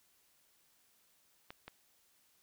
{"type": "clicks", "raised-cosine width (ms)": 0.3, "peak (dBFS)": -30, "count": 2, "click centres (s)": [1.505, 1.68], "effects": ["white hiss -71 dBFS RMS until 2.42 s"]}